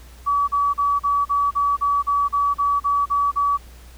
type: tone bursts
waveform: sine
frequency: 1142 Hz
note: D6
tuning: 49 cents flat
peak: -16 dBFS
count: 13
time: 0.26-3.576 s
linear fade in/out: 20 ms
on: 220 ms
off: 38 ms
effects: added 60 Hz sine -41 dBFS peak until 3.97 s + pink hiss -49 dBFS RMS until 3.97 s